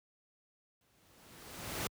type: noise with exponential growth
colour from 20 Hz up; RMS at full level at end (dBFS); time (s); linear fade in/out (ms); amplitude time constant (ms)
pink; -35; 0.81-1.87; 1; 230
effects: high-pass 60 Hz 12 dB/octave